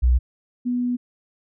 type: tone pair in turn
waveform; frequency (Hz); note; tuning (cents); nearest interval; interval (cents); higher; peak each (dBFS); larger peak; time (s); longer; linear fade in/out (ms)
sine; 61.74 / 245.6; B1 / B3; 0 / -9; 2 octaves; 2391; second; -13 / -20; first; 0.02-0.19 / 0.65-0.97; second; 20
effects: none